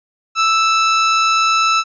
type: tone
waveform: sawtooth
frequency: 1318 Hz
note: E6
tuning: 1 cent flat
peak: -8 dBFS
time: 0.35-1.84 s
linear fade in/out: 50 ms
effects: resampled to 16000 Hz